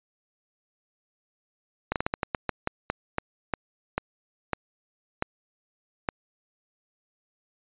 slowing click train, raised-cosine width 0.5 ms, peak -10 dBFS, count 16, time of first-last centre 1.92-6.088 s, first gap 38 ms, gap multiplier 1.25, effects resampled to 8000 Hz

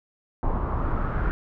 brown noise with low-pass filter sweep, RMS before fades -25 dBFS, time 0.43-1.31 s, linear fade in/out 0 ms, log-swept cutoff 970 to 1500 Hz, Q 3.8, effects none

